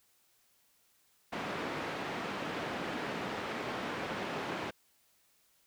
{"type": "band-pass noise", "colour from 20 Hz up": "pink", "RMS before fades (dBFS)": -38, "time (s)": [1.32, 4.71], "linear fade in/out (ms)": 10, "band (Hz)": [210, 2500], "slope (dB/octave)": 12, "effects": ["white hiss -70 dBFS RMS until 5.66 s"]}